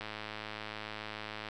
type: click train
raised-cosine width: 0.3 ms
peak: -24 dBFS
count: 159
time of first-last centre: 0.01-1.487 s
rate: 107 Hz
effects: none